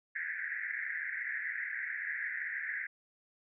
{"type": "band-pass noise", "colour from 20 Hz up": "pink", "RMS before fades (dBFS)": -38, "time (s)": [0.15, 2.87], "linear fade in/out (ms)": 10, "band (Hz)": [1600, 2100], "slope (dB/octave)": 96, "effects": []}